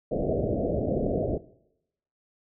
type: low-pass noise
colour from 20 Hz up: white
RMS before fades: -27 dBFS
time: 0.11-1.38 s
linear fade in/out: 10 ms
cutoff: 670 Hz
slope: 96 dB/octave
effects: noise-tail reverb RT60 0.8 s tail -19 dB re dry